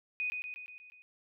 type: tone with echo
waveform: sine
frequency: 2489 Hz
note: D#7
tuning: in tune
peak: -31 dBFS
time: 0.2-0.3 s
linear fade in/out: 0 ms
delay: 120 ms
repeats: 6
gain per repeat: -4 dB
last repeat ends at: 1.02 s
effects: none